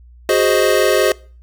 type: chord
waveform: square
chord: Ab dominant seventh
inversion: third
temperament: equal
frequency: 370 / 415.3 / 523.3 / 622.3 Hz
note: Gb4 / Ab4 / C5 / Eb5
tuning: 0 / 0 / 0 / 0 cents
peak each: -18 dBFS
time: 0.29-1.12 s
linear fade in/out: 2 ms
effects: noise-tail reverb RT60 0.4 s tail -23 dB re dry + added 60 Hz sine -40 dBFS peak until 1.42 s